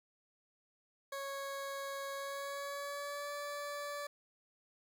20% pulse tone with pitch glide, 552 to 578.8 Hz, C#5 to D5, -7 to -25 cents, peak -35 dBFS, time 1.12-4.07 s, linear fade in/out 5 ms, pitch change +82 cents, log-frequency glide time 2.14-3.32 s, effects 12-bit

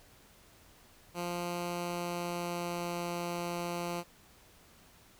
10% pulse tone with pitch glide, 174.61 to 173.4 Hz, F3 to F3, 0 to -12 cents, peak -26 dBFS, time 1.14-4.04 s, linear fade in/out 50 ms, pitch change -12 cents, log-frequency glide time 1.71-3.01 s, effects pink hiss -60 dBFS RMS until 5.19 s

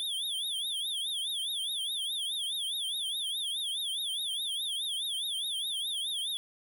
square tone with vibrato, 3421 Hz, A7, 49 cents flat, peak -32 dBFS, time 0-6.37 s, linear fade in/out 0 ms, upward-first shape triangle, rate 4.8 Hz, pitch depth 190 cents each way, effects none

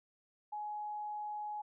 sine tone, 840 Hz, G#5, 19 cents sharp, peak -38 dBFS, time 0.52-1.62 s, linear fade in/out 10 ms, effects none

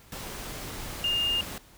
sine tone in noise, 2821 Hz, F7, 17 cents sharp, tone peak -24 dBFS, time 1.04-1.41 s, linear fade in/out 2 ms, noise pink, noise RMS -38 dBFS, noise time 0.12-1.58 s, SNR +11 dB, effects pink hiss -55 dBFS RMS until 1.77 s

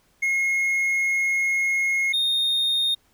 triangle tone pair in turn, 2158 / 3684 Hz, C#7 / A#7, -47 / -21 cents, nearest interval major sixth, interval 926 cents, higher second, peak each -18 dBFS, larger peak neither, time 0.22-2.13 / 2.13-2.95 s, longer first, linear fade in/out 10 ms, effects pink hiss -63 dBFS RMS until 3.13 s

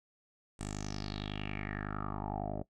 10% pulse tone with low-pass filter sweep, 50.9 Hz, G#1, 34 cents flat, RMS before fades -39 dBFS, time 0.59-2.63 s, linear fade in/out 10 ms, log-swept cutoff 8700 to 550 Hz, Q 5.8, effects noise-tail reverb RT60 0.1 s tail -19 dB re dry

